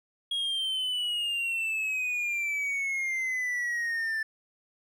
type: exponential sweep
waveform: triangle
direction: down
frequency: 3300 to 1760 Hz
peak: -26 dBFS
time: 0.31-4.23 s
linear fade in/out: 5 ms
effects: none